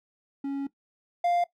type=tone pair in turn; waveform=triangle; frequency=277.2 / 698.5 Hz; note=C#4 / F5; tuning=0 / 0 cents; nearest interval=octave + major third; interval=1600 cents; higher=second; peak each=-26 / -20 dBFS; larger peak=second; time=0.44-0.67 / 1.24-1.44 s; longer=first; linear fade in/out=5 ms; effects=noise-tail reverb RT60 0.1 s tail -17 dB re dry